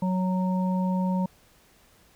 harmonic tone, 185 Hz, F#3, in tune, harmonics 1 / 3 / 5, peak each -23 / -35 / -33 dBFS, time 0.02-1.26 s, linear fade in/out 5 ms, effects pink hiss -59 dBFS RMS until 2.15 s

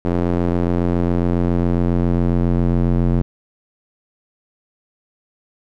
square tone with band-pass filter sweep, 43.65 Hz, F1, in tune, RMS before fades -17 dBFS, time 0.05-3.22 s, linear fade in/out 0 ms, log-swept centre 340 to 190 Hz, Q 0.84, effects none

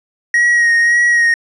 triangle tone with vibrato, 1888 Hz, A#6, 22 cents sharp, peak -7 dBFS, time 0.34-1.34 s, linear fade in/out 2 ms, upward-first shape sine, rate 1.8 Hz, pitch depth 26 cents each way, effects resampled to 24000 Hz

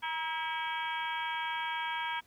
harmonic tone with a mistuned harmonic, 324.1 Hz, E4, 29 cents flat, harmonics 3 / 4 / 5 / 6 / 7 / 8 / 9 / 10, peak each -35 / -46 / -39 / -50 / -40 / -50 / -50 / -42 dBFS, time 0.02-2.21 s, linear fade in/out 20 ms, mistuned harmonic 3, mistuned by -42 cents, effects pink hiss -65 dBFS RMS until 2.26 s + high-pass 60 Hz 12 dB/octave

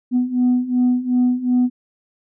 sine beating tone pair, 246.9 / 249.6 Hz, B3 / B3, 0 / +19 cents, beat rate 2.7 Hz, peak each -18 / -15 dBFS, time 0.11-1.7 s, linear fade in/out 50 ms, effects tanh soft clip ceiling -10 dBFS

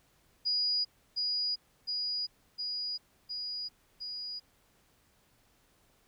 sine tone with echo, 4900 Hz, D#8, 27 cents flat, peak -27 dBFS, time 0.45-0.85 s, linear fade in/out 20 ms, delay 710 ms, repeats 5, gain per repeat -2 dB, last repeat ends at 4.4 s, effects pink hiss -68 dBFS RMS until 6.07 s

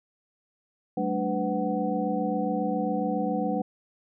sine tone cluster, 190 / 217.3 / 293.8 / 501 / 748 Hz, F#3 / A3 / D4 / B4 / F#5, +46 / -21 / +1 / +25 / +19 cents, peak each -31 dBFS, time 0.97-3.62 s, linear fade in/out 5 ms, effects none

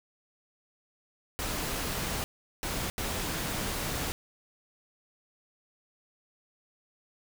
pink noise bursts at uneven times, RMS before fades -33 dBFS, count 3, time 1.39-2.24 / 2.63-2.9 / 2.98-4.12 s, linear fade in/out 0 ms, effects none

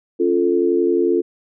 sine chord, Db augmented, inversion none, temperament equal, 277.2 / 349.2 / 440 Hz, Db4 / F4 / A4, 0 / 0 / 0 cents, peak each -22 / -16 / -19 dBFS, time 0.19-1.22 s, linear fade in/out 20 ms, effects none

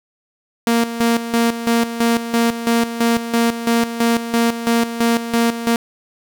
sawtooth tone with tremolo, 232.6 Hz, A#3, 4 cents flat, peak -9 dBFS, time 0.67-5.76 s, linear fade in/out 2 ms, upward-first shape square, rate 3 Hz, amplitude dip 70%, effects none

